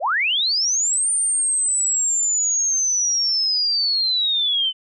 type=linear two-way sweep; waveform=sine; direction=up then down; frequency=485.8 to 9050 to 3023 Hz; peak=-17 dBFS; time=0-4.73 s; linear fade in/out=50 ms; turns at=1.1 s; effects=none